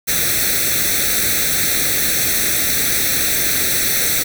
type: noise with comb filter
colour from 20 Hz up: white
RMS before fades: -17 dBFS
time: 0.07-4.24 s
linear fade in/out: 20 ms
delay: 0.5 ms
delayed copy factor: +0.85
effects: none